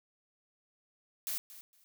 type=noise with echo; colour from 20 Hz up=blue; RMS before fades=-36 dBFS; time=1.27-1.38 s; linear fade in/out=0 ms; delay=230 ms; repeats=2; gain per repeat=-15 dB; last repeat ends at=1.84 s; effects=none